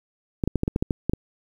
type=clicks; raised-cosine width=3 ms; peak=-9 dBFS; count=10; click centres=0.438 / 0.476 / 0.557 / 0.634 / 0.679 / 0.761 / 0.825 / 0.908 / 1.096 / 1.135 s; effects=8-bit